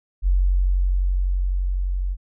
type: tone with level ramp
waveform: sine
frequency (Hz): 45.92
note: F#1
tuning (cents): -12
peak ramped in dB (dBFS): -14 to -21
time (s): 0.22-2.17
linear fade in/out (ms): 50
effects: none